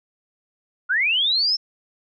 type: linear sweep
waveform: sine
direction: up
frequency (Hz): 1368 to 5390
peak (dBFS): -17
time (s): 0.89-1.57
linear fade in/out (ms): 20
effects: none